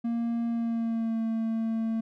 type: tone with pitch glide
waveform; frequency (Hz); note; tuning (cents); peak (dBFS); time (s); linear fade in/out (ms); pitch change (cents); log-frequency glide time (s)
triangle; 233.1 to 224.8; A#3 to A3; 0 to +37; -24; 0.04-2.01; 10; -63; 0.48-1.21
effects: none